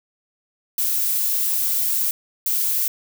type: noise bursts at uneven times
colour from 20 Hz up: violet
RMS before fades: -21 dBFS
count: 2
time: 0.78-2.11 / 2.46-2.88 s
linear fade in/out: 2 ms
effects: none